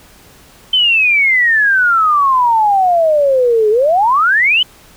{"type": "exponential two-way sweep", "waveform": "sine", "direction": "down then up", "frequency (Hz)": [3101, 415.3, 3101], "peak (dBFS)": -8, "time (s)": [0.73, 4.63], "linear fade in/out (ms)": 5, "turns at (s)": 3.7, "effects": ["pink hiss -43 dBFS RMS until 4.96 s"]}